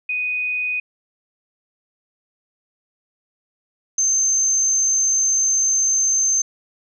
sine tone pair in turn, 2489 / 6272 Hz, D#7 / G8, 0 / 0 cents, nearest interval octave + major third, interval 1600 cents, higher second, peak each -20 / -15 dBFS, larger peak second, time 0.09-0.8 / 3.98-6.42 s, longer second, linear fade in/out 5 ms, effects none

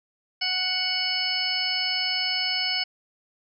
harmonic tone, 740 Hz, F#5, in tune, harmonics 1 / 2 / 3 / 4 / 6 / 7, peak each -37 / -37 / -30 / -30 / -29 / -28 dBFS, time 0.41-2.84 s, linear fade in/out 10 ms, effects none

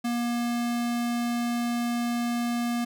square tone, 238.2 Hz, A#3, 38 cents sharp, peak -26 dBFS, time 0.04-2.85 s, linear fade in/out 10 ms, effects none

